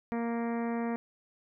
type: harmonic tone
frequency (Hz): 233.1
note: A#3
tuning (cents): 0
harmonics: 1 / 2 / 3 / 4 / 5 / 6 / 7 / 8 / 9 / 10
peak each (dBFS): -31 / -37 / -40 / -43 / -47 / -51 / -52 / -48 / -53 / -54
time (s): 0.12-0.96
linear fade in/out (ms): 0
effects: none